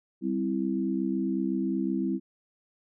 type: chord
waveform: sine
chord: C major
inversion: second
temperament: equal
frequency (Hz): 196 / 261.6 / 329.6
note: G3 / C4 / E4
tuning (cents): 0 / 0 / 0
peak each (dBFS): -30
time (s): 0.21-2.2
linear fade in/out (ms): 50
effects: none

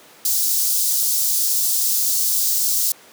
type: high-pass noise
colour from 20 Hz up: white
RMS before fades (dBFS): -19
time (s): 0.25-2.92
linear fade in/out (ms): 2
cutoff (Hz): 4700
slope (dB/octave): 24
effects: pink hiss -46 dBFS RMS until 3.12 s + high-pass 300 Hz 12 dB/octave

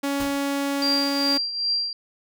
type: tone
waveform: sawtooth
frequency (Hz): 280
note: C#4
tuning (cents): +18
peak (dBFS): -19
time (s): 0.03-1.38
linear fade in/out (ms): 10
type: noise with exponential decay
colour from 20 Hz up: pink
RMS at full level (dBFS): -30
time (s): 0.2-0.47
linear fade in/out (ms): 2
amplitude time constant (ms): 57
type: tone with tremolo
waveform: sine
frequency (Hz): 4738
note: D8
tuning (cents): +14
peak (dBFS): -19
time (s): 0.82-1.93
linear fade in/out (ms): 2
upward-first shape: triangle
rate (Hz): 2.5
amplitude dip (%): 70
effects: none

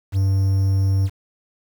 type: tone with quantisation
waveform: triangle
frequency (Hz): 96.7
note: G2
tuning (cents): -23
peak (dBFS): -13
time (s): 0.12-1.1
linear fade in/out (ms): 50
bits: 7
effects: none

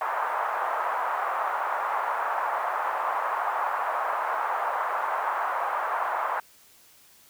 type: band-pass noise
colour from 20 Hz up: white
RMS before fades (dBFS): -28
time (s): 0.01-6.4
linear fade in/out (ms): 2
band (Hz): 720 to 1200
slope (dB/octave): 24
effects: white hiss -56 dBFS RMS until 7.29 s

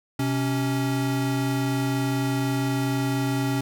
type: tone pair together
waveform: square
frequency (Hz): 128.2 / 277.2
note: C3 / C#4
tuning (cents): -35 / 0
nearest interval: octave + minor second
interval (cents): 1335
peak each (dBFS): -26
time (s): 0.19-3.61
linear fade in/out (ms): 5
effects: none

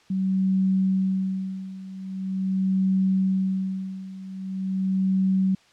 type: tone with tremolo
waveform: sine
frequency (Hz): 189.9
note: F#3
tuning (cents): +45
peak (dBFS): -18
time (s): 0.1-5.55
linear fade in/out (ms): 5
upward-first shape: sine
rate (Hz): 0.43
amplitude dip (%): 85
effects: white hiss -57 dBFS RMS until 5.72 s + low-pass 5000 Hz 12 dB/octave

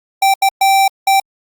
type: tone bursts at uneven times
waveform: square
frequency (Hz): 780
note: G5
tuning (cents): -9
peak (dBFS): -9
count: 4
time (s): 0.22-0.34 / 0.42-0.49 / 0.61-0.88 / 1.07-1.2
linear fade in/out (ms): 5
effects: Opus 48 kbps

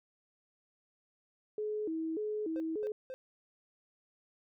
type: tone with vibrato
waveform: sine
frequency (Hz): 370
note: F#4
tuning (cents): 0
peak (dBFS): -33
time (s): 1.58-2.92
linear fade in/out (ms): 2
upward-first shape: square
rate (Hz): 1.7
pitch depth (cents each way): 240
type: tone bursts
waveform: triangle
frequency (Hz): 520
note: C5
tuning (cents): -11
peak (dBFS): -38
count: 3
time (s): 2.56-3.14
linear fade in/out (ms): 0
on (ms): 40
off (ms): 230
effects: none

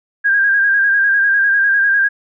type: tone with vibrato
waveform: sine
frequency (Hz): 1613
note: G6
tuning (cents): +49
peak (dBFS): -10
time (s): 0.24-2.09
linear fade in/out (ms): 20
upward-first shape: square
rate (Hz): 10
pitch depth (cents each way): 34
effects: none

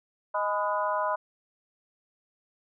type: harmonic tone with a mistuned harmonic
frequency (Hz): 207.7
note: G#3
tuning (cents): 0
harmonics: 3 / 4 / 5 / 6 / 7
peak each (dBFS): -30 / -36 / -28 / -35 / -37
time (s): 0.34-1.16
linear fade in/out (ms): 10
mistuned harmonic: 5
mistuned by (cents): -60
effects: none

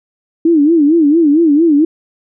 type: tone with vibrato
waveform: sine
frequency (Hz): 311.1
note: D#4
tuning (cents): 0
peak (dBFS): -6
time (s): 0.45-1.85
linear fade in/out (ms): 5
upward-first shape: sine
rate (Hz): 4.4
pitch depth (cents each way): 160
effects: none

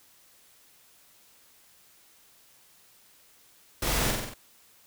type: noise with echo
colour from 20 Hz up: pink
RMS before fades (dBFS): -29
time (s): 3.82-4.11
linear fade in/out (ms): 5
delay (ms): 46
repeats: 5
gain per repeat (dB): -3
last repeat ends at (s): 4.34
effects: white hiss -59 dBFS RMS until 4.86 s

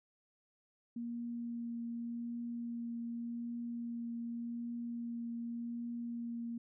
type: tone with vibrato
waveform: sine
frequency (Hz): 235.3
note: A#3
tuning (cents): +16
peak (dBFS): -38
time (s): 0.96-6.58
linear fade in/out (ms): 5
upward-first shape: triangle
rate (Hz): 0.86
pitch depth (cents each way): 12
effects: none

